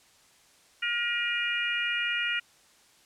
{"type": "harmonic tone with a mistuned harmonic", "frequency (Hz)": 474.7, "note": "A#4", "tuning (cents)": 31, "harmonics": [3, 4, 5, 6], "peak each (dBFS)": [-32, -32, -32, -32], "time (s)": [0.82, 2.4], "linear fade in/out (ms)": 10, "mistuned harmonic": 5, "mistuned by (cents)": 29, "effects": ["white hiss -60 dBFS RMS until 3.05 s", "low-pass 9000 Hz 12 dB/octave"]}